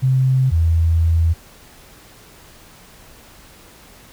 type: tone pair in turn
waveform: sine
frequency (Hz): 130.81 / 82.41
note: C3 / E2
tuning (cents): 0 / 0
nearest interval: minor sixth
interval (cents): 800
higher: first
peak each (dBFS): -12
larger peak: neither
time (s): 0.02-0.51 / 0.51-1.34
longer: second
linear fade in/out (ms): 20
effects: pink hiss -45 dBFS RMS until 4.12 s